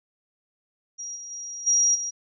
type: tone with level steps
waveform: sine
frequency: 5710 Hz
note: F8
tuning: 37 cents sharp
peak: -32 / -36 / -33 / -17 / -27 dBFS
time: 0.98-2.11 s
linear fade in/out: 20 ms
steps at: 1.15 / 1.3 / 1.66 / 1.94 s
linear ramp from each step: 20 ms
effects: none